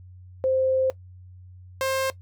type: tone pair in turn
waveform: sine / sawtooth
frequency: 523.3 / 530.6 Hz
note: C5 / C5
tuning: 0 / +24 cents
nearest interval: unison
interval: 24 cents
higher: second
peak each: -19 dBFS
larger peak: neither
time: 0.44-0.9 / 1.81-2.1 s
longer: first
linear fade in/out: 0 ms
effects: noise-tail reverb RT60 0.1 s tail -18 dB re dry + added 91 Hz sine -43 dBFS peak until 2.21 s